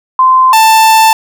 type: tone pair in turn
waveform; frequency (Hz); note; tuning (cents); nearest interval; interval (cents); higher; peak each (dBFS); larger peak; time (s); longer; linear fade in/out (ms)
sine / 45% pulse; 1036 / 885.2; C6 / A5; -17 / +10; minor third; 273; first; -3; neither; 0.19-0.53 / 0.53-1.13; second; 2
effects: none